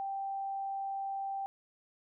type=tone; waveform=sine; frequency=784 Hz; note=G5; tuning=in tune; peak=-34 dBFS; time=0-1.46 s; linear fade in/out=0 ms; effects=none